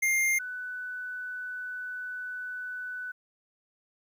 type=tone pair in turn; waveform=square / sine; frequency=2112 / 1493.4 Hz; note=C7 / F#6; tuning=+16 / +16 cents; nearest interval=tritone; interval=600 cents; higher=first; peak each=-24 / -34 dBFS; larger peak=first; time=0.02-0.39 / 0.39-3.12 s; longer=second; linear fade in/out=10 ms; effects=11-bit